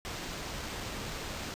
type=noise with sample-and-hold; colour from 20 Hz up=pink; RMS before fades=-39 dBFS; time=0.05-1.54 s; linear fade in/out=0 ms; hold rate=11025 Hz; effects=resampled to 32000 Hz